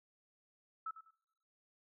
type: tone with echo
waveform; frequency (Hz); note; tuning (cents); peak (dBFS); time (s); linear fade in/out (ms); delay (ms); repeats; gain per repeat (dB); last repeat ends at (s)
sine; 1310; E6; -11; -38; 0.86-0.91; 5; 99; 2; -12; 1.108
effects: noise-tail reverb RT60 0.9 s tail -24 dB re dry